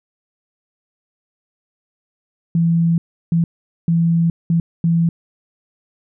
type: tone bursts at uneven times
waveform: sine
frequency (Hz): 167.3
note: E3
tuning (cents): +26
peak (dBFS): -12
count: 5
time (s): 2.55-2.98 / 3.32-3.44 / 3.88-4.3 / 4.5-4.6 / 4.84-5.09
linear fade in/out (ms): 2
effects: none